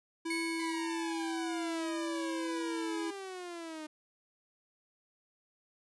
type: tone with vibrato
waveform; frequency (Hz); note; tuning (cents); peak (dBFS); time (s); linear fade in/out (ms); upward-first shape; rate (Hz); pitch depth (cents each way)
square; 329.6; E4; 0; -35; 0.25-3.11; 10; sine; 1.8; 9
type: tone with exponential decay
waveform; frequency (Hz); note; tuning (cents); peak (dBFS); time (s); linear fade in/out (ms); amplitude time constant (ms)
35% pulse; 2200; C#7; -14; -32; 0.3-2.01; 5; 370
type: exponential sweep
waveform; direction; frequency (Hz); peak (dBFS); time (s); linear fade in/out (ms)
sawtooth; down; 1013 to 304.2; -37; 0.59-3.87; 10
effects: resampled to 24000 Hz